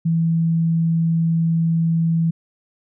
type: tone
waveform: sine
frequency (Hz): 164.81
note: E3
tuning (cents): 0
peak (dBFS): -15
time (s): 0.05-2.31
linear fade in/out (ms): 10
effects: none